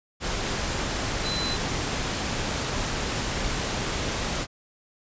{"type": "tone in noise", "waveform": "sine", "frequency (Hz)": 4028, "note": "B7", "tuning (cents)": 33, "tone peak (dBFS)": -29, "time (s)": [1.22, 1.58], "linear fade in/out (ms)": 50, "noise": "pink", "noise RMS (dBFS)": -28, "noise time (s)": [0.2, 4.47], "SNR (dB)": -4, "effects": ["resampled to 16000 Hz"]}